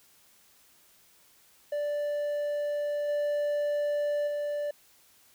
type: tone with level steps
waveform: triangle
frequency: 586 Hz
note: D5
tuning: 4 cents flat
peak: -26 / -24 / -27 dBFS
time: 1.72-4.71 s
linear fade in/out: 5 ms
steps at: 3.08 / 4.27 s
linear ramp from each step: 10 ms
effects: white hiss -61 dBFS RMS until 5.34 s